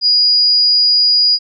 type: tone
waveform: sine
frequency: 4892 Hz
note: D#8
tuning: 30 cents flat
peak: -8 dBFS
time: 0.01-1.39 s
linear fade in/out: 50 ms
effects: none